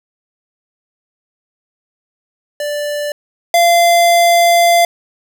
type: tone pair in turn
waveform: square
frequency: 587.3 / 688.2 Hz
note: D5 / F5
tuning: 0 / -26 cents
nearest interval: minor third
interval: 274 cents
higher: second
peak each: -18 / -8 dBFS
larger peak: second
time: 2.6-3.12 / 3.54-4.85 s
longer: second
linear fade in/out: 2 ms
effects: none